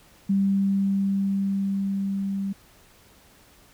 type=tone with level ramp; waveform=sine; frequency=196.3 Hz; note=G3; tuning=3 cents sharp; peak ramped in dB=-18 to -25 dBFS; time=0.29-2.53 s; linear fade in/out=10 ms; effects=pink hiss -55 dBFS RMS until 3.73 s